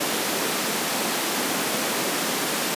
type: high-pass noise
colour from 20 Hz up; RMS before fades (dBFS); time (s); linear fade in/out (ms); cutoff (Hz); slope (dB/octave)
pink; -25; 0-2.75; 10; 200; 24
effects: resampled to 32000 Hz